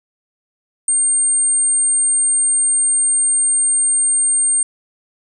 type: tone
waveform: sine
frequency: 8700 Hz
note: C#9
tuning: 33 cents flat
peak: -11 dBFS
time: 0.88-4.63 s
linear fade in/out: 2 ms
effects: tanh soft clip ceiling -9 dBFS

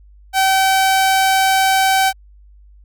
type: tone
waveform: sawtooth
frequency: 768 Hz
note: G5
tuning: 36 cents flat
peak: -8 dBFS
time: 0.33-2.13 s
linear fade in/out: 50 ms
effects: added 50 Hz sine -42 dBFS peak until 2.84 s

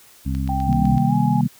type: harmonic tone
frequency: 66.8 Hz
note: C2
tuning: 36 cents sharp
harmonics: 1 / 2 / 3 / 4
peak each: -23 / -26 / -28 / -29 dBFS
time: 0.25-0.99 s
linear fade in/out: 20 ms
type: click train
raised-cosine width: 0.2 ms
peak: -22 dBFS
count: 6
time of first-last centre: 0.35-0.981 s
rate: 7.93 Hz
type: tone with pitch glide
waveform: sine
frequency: 784 to 835.4 Hz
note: G5 to G#5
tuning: 0 to +10 cents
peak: -23 dBFS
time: 0.49-1.41 s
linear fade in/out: 2 ms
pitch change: +110 cents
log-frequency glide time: 1.07-1.14 s
type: chord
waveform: sine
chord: C minor seventh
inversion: none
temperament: just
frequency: 130.81 / 156.98 / 196.22 / 235.5 Hz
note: C3 / Eb3 / G3 / Bb3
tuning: 0 / +16 / +2 / +18 cents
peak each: -21 dBFS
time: 0.67-1.48 s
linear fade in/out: 20 ms
effects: white hiss -49 dBFS RMS until 1.59 s

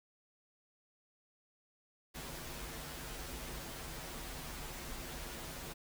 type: noise with comb filter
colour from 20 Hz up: pink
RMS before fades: -45 dBFS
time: 2.14-5.74 s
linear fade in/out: 20 ms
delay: 10 ms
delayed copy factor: -0.85
effects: none

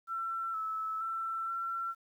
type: tone with pitch steps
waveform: sine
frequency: 1346 / 1305 / 1338 / 1354 Hz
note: E6 / E6 / E6 / E6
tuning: +36 / -18 / +25 / +46 cents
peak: -33 dBFS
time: 0.07-1.95 s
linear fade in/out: 50 ms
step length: 470 ms
effects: 11-bit

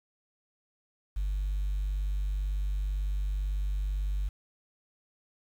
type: tone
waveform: sine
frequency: 49 Hz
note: G1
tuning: in tune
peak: -26 dBFS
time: 1.16-4.29 s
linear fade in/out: 10 ms
effects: tanh soft clip ceiling -25 dBFS + 9-bit

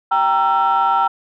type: chord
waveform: sine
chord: E diminished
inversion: first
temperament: equal with one note detuned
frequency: 784 / 932.3 / 1340.8 Hz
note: G5 / Bb5 / E6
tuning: 0 / 0 / +29 cents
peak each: -16 dBFS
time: 0.11-1.08 s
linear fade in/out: 10 ms
effects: tanh soft clip ceiling -8 dBFS

